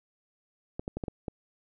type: clicks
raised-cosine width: 2 ms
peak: -20 dBFS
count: 6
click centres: 0.795 / 0.879 / 0.97 / 1.038 / 1.082 / 1.282 s
effects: none

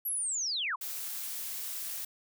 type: linear sweep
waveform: sine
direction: down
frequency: 11840 to 910 Hz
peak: -30 dBFS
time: 0.05-0.76 s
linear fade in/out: 10 ms
type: noise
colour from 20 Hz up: blue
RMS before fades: -38 dBFS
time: 0.81-2.05 s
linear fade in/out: 5 ms
effects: none

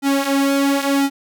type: tone with flanger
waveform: sawtooth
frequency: 277.2 Hz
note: C#4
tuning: in tune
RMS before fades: -17 dBFS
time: 0.02-1.1 s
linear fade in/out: 50 ms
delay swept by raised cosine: 1.8 to 6.2 ms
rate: 0.97 Hz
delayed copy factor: -0.7
effects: none

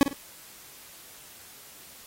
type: tone with echo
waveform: 40% pulse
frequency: 280 Hz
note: C#4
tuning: 18 cents sharp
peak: -14 dBFS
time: 0.01-0.03 s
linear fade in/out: 0 ms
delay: 50 ms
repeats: 2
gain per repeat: -10 dB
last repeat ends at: 0.13 s
effects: white hiss -49 dBFS RMS until 2.06 s + AAC 48 kbps

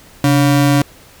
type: ring-modulated tone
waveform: square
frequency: 211.7 Hz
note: G#3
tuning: 33 cents sharp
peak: -7 dBFS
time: 0.24-0.82 s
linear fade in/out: 2 ms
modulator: 77.9 Hz
effects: pink hiss -43 dBFS RMS until 1.2 s

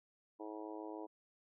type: harmonic tone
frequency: 107.1 Hz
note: A2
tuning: 46 cents flat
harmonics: 3 / 4 / 5 / 6 / 7 / 8 / 9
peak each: -47 / -50 / -53 / -54 / -55 / -56 / -54 dBFS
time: 0.39-1.07 s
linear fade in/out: 20 ms
effects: none

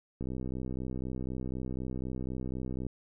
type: click train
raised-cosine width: 3 ms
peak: -24 dBFS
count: 171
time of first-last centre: 0.21-2.866 s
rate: 64 Hz
effects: none

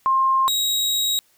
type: tone pair in turn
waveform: sine / sawtooth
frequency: 1061 / 3812 Hz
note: C6 / A#7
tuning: +24 / +38 cents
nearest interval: octave + minor seventh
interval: 2214 cents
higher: second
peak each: -15 / -16 dBFS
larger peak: first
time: 0.06-0.48 / 0.48-1.19 s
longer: second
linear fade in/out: 0 ms
effects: white hiss -60 dBFS RMS until 1.37 s

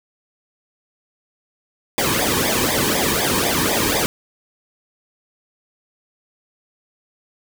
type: noise with flanger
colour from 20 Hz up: pink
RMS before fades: -19 dBFS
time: 1.98-4.06 s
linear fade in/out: 0 ms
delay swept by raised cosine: 0.7 to 1.5 ms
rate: 4 Hz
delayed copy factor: -0.95
effects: none

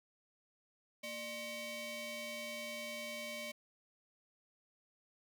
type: ring-modulated tone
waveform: sawtooth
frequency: 830 Hz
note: G#5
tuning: 1 cent flat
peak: -35 dBFS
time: 1.03-3.52 s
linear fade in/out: 10 ms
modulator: 1430 Hz
effects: none

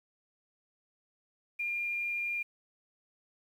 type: tone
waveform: sine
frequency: 2404 Hz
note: D7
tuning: 40 cents sharp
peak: -31 dBFS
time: 1.59-2.43 s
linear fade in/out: 10 ms
effects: 10-bit

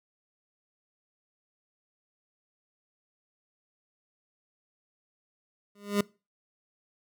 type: tone with exponential growth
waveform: 25% pulse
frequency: 203.8 Hz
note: G#3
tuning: 32 cents flat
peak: -17 dBFS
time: 5.75-6.01 s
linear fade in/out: 5 ms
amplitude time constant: 56 ms
effects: noise-tail reverb RT60 0.3 s tail -23 dB re dry

